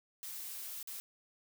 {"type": "noise with dropouts", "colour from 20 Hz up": "blue", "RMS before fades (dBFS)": -44, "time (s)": [0.23, 1], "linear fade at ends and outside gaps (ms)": 0, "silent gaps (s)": [0.828, 0.874], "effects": []}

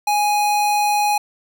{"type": "tone", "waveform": "square", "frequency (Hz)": 830.6, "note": "G#5", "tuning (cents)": 0, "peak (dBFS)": -16, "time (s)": [0.07, 1.18], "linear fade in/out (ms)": 5, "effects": []}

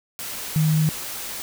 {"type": "tone in noise", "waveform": "sine", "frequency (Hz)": 155.56, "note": "D#3", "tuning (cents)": 0, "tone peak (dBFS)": -16, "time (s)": [0.56, 0.89], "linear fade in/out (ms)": 0, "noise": "white", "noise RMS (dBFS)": -32, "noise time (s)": [0.19, 1.42], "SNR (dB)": 13, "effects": []}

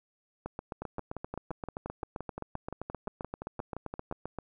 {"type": "two click trains", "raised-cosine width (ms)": 1, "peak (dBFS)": [-22, -23], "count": [31, 20], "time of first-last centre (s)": [[0.46, 4.387], [0.82, 4.113]], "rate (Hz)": [7.64, 5.77], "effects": []}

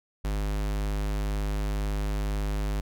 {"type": "tone", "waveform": "square", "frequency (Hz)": 51, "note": "G#1", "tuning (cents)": -31, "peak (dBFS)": -27, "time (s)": [0.24, 2.81], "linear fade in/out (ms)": 10, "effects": []}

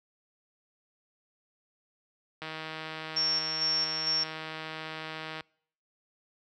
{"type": "click train", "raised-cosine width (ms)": 0.3, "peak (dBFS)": -22, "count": 473, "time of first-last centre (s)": [2.42, 5.407], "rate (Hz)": 158}
{"type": "tone with tremolo", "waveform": "sine", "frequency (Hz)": 5480, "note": "F8", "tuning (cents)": -34, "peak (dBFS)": -25, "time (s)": [3.16, 4.24], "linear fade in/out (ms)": 10, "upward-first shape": "square", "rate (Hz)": 2.2, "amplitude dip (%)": 45}
{"effects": ["noise-tail reverb RT60 0.6 s tail -26 dB re dry", "high-pass 60 Hz 12 dB/octave"]}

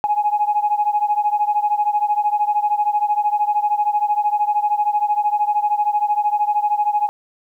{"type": "beating tone pair", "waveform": "sine", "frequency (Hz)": [830.6, 843.6], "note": ["G#5", "G#5"], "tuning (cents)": [0, 27], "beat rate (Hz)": 13, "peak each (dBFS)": [-17, -19], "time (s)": [0.04, 7.09], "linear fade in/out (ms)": 0, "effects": ["tanh soft clip ceiling -8 dBFS", "9-bit"]}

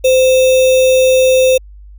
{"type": "tone with sample-and-hold", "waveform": "sine", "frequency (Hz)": 517, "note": "C5", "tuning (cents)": -21, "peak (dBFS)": -6, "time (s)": [0.04, 1.58], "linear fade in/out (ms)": 10, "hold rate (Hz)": 3150, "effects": ["added 50 Hz sine -33 dBFS peak until 1.98 s"]}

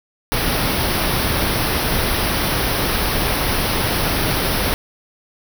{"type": "band-stop noise", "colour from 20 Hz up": "pink", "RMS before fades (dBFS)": -19, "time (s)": [0.32, 4.74], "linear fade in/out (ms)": 0, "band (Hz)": [5800, 9300], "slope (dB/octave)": 96, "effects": []}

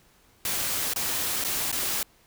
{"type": "noise with dropouts", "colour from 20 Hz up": "white", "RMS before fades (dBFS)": -28, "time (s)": [0.45, 2.03], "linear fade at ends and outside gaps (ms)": 2, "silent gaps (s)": [[0.936, 0.96], [1.44, 1.447], [1.716, 1.726]], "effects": ["pink hiss -60 dBFS RMS until 2.26 s"]}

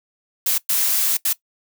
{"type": "noise bursts at uneven times", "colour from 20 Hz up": "blue", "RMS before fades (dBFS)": -19, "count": 3, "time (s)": [[0.46, 0.58], [0.69, 1.17], [1.25, 1.33]], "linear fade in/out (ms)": 5, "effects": ["noise-tail reverb RT60 0.1 s tail -19 dB re dry"]}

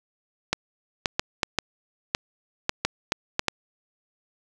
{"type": "clicks", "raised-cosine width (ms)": 0.2, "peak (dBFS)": -4, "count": 11, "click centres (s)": [0.53, 1.058, 1.195, 1.432, 1.587, 2.149, 2.694, 2.85, 3.121, 3.394, 3.483], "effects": []}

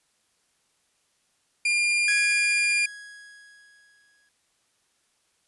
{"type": "tone", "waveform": "40% pulse", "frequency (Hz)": 2405, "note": "D7", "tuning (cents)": 41, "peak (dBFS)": -20, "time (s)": [1.65, 2.86], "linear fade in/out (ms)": 5}
{"type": "tone with exponential decay", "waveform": "45% pulse", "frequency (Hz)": 1661.2, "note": "G#6", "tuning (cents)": 0, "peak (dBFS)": -24, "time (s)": [2.08, 4.29], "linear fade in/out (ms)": 2, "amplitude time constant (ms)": 480}
{"effects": ["white hiss -69 dBFS RMS until 5.47 s", "resampled to 24000 Hz"]}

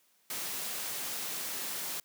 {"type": "noise", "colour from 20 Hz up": "white", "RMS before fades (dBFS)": -37, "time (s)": [0.3, 2], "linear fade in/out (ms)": 2, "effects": ["white hiss -69 dBFS RMS until 2.04 s", "high-pass 150 Hz 12 dB/octave"]}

